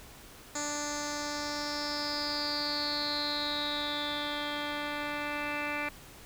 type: tone with low-pass filter sweep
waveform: 10% pulse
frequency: 293.7 Hz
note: D4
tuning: in tune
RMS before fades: -34 dBFS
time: 0.55-5.89 s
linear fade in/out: 5 ms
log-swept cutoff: 6800 to 2500 Hz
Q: 9.9
effects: pink hiss -51 dBFS RMS until 6.25 s